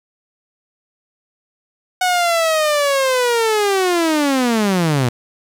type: linear sweep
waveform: sawtooth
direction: down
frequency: 740 to 116.54 Hz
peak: -10 dBFS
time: 2.01-5.09 s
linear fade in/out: 5 ms
effects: low-pass 12000 Hz 12 dB/octave + 7-bit